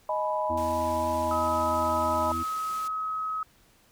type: chord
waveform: sine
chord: G# minor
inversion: second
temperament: equal with one note detuned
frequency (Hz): 622.3 / 847.6 / 987.8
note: D#5 / G#5 / B5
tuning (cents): 0 / +35 / 0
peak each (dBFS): -29 / -32 / -29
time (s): 0.09-2.32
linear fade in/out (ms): 2
type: harmonic tone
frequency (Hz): 82.1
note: E2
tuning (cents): -6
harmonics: 1 / 3 / 4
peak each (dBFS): -36 / -36 / -36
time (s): 0.49-2.44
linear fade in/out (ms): 20
type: low-pass noise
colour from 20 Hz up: white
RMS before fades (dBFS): -46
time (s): 0.57-2.88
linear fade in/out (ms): 5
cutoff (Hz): 11000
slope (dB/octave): 12
type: tone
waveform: sine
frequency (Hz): 1275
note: D#6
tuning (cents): +42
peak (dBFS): -28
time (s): 1.31-3.43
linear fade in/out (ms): 2
effects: pink hiss -61 dBFS RMS until 3.91 s